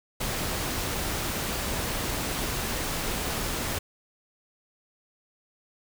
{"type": "noise", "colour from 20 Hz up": "pink", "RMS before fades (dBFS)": -30, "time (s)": [0.2, 3.79], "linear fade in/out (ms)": 10, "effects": []}